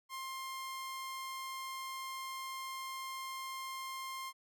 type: tone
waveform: sawtooth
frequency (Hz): 1058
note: C6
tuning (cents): +19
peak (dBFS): -37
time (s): 0.09-4.33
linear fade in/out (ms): 50
effects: none